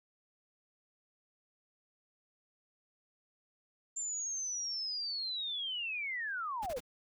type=linear sweep; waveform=sine; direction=down; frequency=7300 to 454.7 Hz; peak=-35 dBFS; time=3.96-6.79 s; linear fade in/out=10 ms
type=noise bursts; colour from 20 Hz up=pink; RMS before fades=-46 dBFS; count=3; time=6.62-6.805 s; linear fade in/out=10 ms; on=45 ms; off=25 ms
effects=none